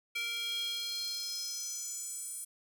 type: tone with high-pass filter sweep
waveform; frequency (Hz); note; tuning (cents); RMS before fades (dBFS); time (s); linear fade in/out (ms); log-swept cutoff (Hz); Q
square; 466.2; A#4; 0; -38; 0.15-2.45; 10; 2500 to 9400; 4.8
effects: none